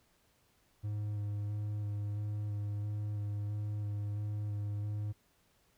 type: tone with vibrato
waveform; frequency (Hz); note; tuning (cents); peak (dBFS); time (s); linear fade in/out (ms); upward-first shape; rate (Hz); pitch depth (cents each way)
triangle; 103.83; G#2; 0; -32; 0.83-5.13; 20; square; 1.5; 13
effects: pink hiss -71 dBFS RMS until 5.77 s